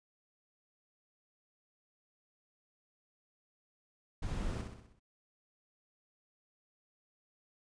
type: noise with echo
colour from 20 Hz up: brown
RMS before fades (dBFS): -36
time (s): 4.22-4.62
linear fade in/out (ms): 10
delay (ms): 63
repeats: 6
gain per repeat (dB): -5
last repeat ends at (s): 4.998
effects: resampled to 22050 Hz